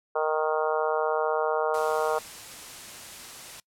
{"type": "harmonic tone", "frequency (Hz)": 155.56, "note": "D#3", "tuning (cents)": 0, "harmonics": [3, 4, 5, 6, 7, 8, 9], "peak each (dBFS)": [-27, -29, -31, -33, -34, -35, -36], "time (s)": [0.15, 2.19], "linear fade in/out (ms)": 10}
{"type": "noise", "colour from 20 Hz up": "white", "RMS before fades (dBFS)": -42, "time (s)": [1.74, 3.6], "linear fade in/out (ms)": 2}
{"effects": ["noise-tail reverb RT60 0.1 s tail -24 dB re dry", "low-pass 11000 Hz 12 dB/octave"]}